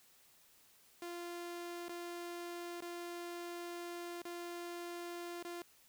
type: tone with dropouts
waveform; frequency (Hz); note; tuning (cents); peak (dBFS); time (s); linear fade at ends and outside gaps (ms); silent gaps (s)
sawtooth; 346.8; F4; -12; -39; 1.02-5.62; 2; 1.884-1.893 / 2.806-2.822 / 4.219-4.252 / 5.427-5.449
effects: white hiss -66 dBFS RMS until 5.88 s